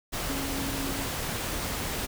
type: tone in noise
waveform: sine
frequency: 273.8 Hz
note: C#4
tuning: 21 cents flat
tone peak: -34 dBFS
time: 0.28-1.06 s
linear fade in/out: 20 ms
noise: pink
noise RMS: -32 dBFS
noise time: 0.12-2.07 s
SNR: -5 dB
effects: none